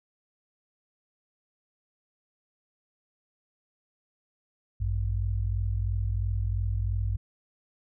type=tone pair together; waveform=sine; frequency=55.05 / 98 Hz; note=A1 / G2; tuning=+2 / 0 cents; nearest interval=minor seventh; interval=998 cents; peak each=-28 dBFS; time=4.8-7.17 s; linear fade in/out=10 ms; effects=none